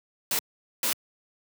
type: noise bursts at uneven times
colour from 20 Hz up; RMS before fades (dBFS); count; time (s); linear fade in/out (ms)
white; -26; 2; 0.31-0.39 / 0.83-0.93; 2
effects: high-pass 150 Hz 12 dB/octave